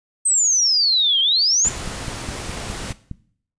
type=exponential two-way sweep; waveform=sine; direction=down then up; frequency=8430 to 3101 to 7340 Hz; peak=-14 dBFS; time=0.25-1.69 s; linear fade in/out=10 ms; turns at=1.2 s
type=noise; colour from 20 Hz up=pink; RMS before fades=-30 dBFS; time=1.64-2.93 s; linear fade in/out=10 ms
type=click train; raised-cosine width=5 ms; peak=-17 dBFS; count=8; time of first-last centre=1.67-3.113 s; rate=4.85 Hz
effects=noise-tail reverb RT60 0.6 s tail -18 dB re dry + resampled to 22050 Hz